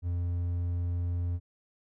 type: tone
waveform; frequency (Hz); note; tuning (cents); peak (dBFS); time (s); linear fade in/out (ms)
triangle; 87.31; F2; 0; -26; 0.02-1.4; 50
effects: none